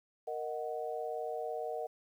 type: chord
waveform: sine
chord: D# minor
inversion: second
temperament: equal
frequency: 466.2 / 622.3 / 740 Hz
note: A#4 / D#5 / F#5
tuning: 0 / 0 / 0 cents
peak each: -39 / -40 / -40 dBFS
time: 0.27-1.87 s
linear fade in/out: 10 ms
effects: 11-bit